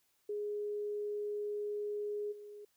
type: tone with level steps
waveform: sine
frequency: 415.3 Hz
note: G#4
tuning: in tune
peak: -35 / -47 dBFS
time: 0.29-2.65 s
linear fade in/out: 5 ms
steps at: 2.31 s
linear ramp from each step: 20 ms
effects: white hiss -75 dBFS RMS until 2.76 s